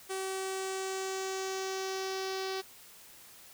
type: tone with low-pass filter sweep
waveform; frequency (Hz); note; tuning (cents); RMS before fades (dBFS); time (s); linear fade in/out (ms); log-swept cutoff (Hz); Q
sawtooth; 381.8; G4; -46; -36; 0.09-2.62; 20; 9500 to 4800; 2.8
effects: white hiss -54 dBFS RMS until 3.53 s